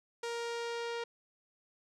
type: tone with low-pass filter sweep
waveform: sawtooth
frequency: 468.6 Hz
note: A#4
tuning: 9 cents sharp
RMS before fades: -38 dBFS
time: 0.23-1.04 s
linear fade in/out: 5 ms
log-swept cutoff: 7500 to 4300 Hz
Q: 0.98
effects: none